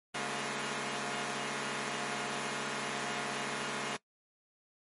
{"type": "tone cluster", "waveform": "5% pulse", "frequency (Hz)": [140.9, 205.3, 219.1, 238, 356.5], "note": ["C#3", "G#3", "A3", "A#3", "F4"], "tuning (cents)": [29, -20, -7, 36, 36], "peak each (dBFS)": -30, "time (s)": [0.14, 3.97], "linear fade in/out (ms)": 10, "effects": ["noise-tail reverb RT60 0.1 s tail -20 dB re dry", "MP3 48 kbps"]}